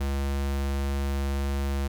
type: tone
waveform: square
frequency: 69.3 Hz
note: C#2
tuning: in tune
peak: -26 dBFS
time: 0-1.88 s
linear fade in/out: 10 ms
effects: none